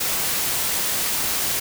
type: noise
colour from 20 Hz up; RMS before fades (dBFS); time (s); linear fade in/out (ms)
white; -23; 0-1.6; 10
effects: none